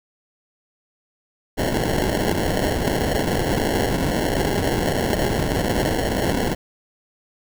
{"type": "noise with sample-and-hold", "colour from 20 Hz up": "white", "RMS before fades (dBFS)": -21, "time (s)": [1.57, 6.55], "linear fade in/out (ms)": 20, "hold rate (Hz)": 1225, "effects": []}